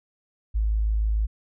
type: tone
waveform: sine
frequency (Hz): 53.4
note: G#1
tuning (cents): +49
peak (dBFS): -20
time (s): 0.54-1.27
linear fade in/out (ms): 20
effects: none